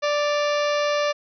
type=harmonic tone with a mistuned harmonic; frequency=587.3 Hz; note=D5; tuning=in tune; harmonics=1 / 2 / 3 / 4 / 5 / 6 / 7 / 8 / 9 / 10; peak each=-21 / -27 / -31 / -33 / -35 / -37 / -38 / -39 / -40 / -41 dBFS; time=0.02-1.13 s; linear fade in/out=20 ms; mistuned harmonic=5; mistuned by=-81 cents; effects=none